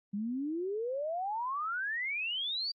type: exponential sweep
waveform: sine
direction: up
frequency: 196 to 4736 Hz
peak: -32 dBFS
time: 0.13-2.72 s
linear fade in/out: 10 ms
effects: AAC 48 kbps